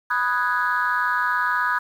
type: chord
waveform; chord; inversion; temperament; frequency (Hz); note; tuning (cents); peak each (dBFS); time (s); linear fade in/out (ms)
sine; G# minor seventh; first; equal; 987.8 / 1244.5 / 1480 / 1661.2; B5 / D#6 / F#6 / G#6; 0 / 0 / 0 / 0; -24; 0.1-1.79; 10
effects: tanh soft clip ceiling -12 dBFS + 8-bit